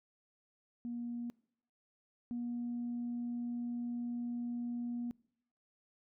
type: tone pair in turn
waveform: sine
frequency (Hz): 238.3 / 239.8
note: A#3 / A#3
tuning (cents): +38 / +49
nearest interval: unison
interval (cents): 11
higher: second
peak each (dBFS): -37 / -35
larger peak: second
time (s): 0.85-1.3 / 2.31-5.11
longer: second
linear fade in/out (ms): 0
effects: noise-tail reverb RT60 0.7 s tail -24 dB re dry + tanh soft clip ceiling -32 dBFS